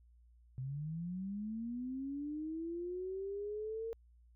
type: linear sweep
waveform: sine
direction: up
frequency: 126.1 to 459.1 Hz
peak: -38 dBFS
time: 0.58-3.93 s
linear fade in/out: 0 ms
effects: added 59 Hz sine -61 dBFS peak until 4.35 s